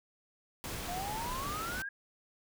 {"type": "noise", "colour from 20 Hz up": "pink", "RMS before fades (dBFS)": -40, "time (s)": [0.64, 1.82], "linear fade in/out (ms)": 0}
{"type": "exponential sweep", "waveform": "sine", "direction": "up", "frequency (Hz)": [688, 1658], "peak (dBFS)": -37, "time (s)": [0.88, 1.89], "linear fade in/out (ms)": 5}
{"effects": []}